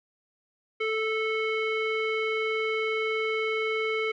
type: tone with low-pass filter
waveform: square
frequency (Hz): 439.2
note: A4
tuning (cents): -3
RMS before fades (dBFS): -28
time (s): 0.8-4.12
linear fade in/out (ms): 10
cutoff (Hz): 2500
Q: 7
effects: none